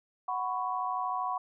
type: chord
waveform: sine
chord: F# suspended fourth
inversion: none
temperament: equal with one note detuned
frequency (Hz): 740 / 995.8 / 1108.7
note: F#5 / B5 / C#6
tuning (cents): 0 / +14 / 0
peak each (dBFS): -34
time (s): 0.28-1.38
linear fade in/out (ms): 5
effects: none